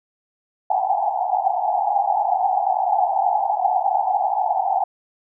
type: band-pass noise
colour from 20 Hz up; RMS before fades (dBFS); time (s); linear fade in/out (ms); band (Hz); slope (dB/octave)
white; -20; 0.7-4.84; 5; 720 to 840; 96
effects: none